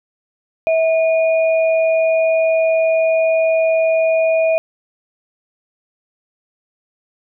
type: tone pair together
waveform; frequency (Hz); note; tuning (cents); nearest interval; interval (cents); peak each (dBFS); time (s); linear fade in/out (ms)
sine; 648 / 2447; E5 / D#7; -30 / -29; octave + major seventh; 2301; -12 / -24; 0.67-4.58; 0
effects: none